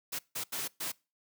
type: noise bursts at uneven times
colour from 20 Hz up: white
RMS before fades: -36 dBFS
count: 4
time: 0.12-0.19 / 0.35-0.44 / 0.52-0.68 / 0.8-0.92 s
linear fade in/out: 10 ms
effects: noise-tail reverb RT60 0.3 s tail -24 dB re dry + high-pass 100 Hz 12 dB/octave